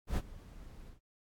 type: noise with ADSR envelope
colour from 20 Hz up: brown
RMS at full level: -29 dBFS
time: 0.07-1 s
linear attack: 97 ms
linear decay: 45 ms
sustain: -21 dB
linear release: 120 ms
effects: AAC 64 kbps